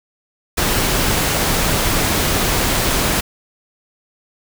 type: noise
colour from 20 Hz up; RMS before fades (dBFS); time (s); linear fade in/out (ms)
pink; -17; 0.57-3.21; 10
effects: none